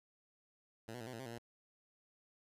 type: tone with pitch steps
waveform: 10% pulse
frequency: 112.5 / 123.4 / 111.9 / 127.4 / 113.6 / 131.7 / 115.8 / 117.7 Hz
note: A2 / B2 / A2 / C3 / A#2 / C3 / A#2 / A#2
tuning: +39 / -1 / +30 / -46 / -44 / +12 / -11 / +17 cents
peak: -37 dBFS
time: 0.88-1.384 s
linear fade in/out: 5 ms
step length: 63 ms
effects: resampled to 32000 Hz